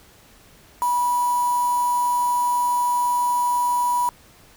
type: tone with quantisation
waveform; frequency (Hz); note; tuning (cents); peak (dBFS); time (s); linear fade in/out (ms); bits
sine; 974; B5; -24; -18; 0.82-4.09; 0; 5
effects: pink hiss -51 dBFS RMS until 4.56 s